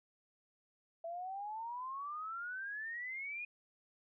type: exponential sweep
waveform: sine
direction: up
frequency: 659.3 to 2478 Hz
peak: -40 dBFS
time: 1.04-3.45 s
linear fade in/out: 5 ms
effects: none